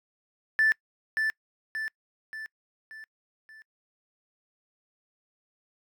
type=tone with echo; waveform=triangle; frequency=1759 Hz; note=A6; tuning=1 cent flat; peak=-16 dBFS; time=0.59-0.72 s; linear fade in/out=0 ms; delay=580 ms; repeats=5; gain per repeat=-6 dB; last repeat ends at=3.62 s; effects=noise-tail reverb RT60 0.1 s tail -26 dB re dry + tanh soft clip ceiling -16 dBFS